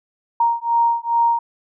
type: beating tone pair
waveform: sine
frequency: 932.3 / 934.7 Hz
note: A#5 / A#5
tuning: 0 / +4 cents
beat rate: 2.4 Hz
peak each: -18 dBFS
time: 0.4-1.39 s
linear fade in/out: 5 ms
effects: none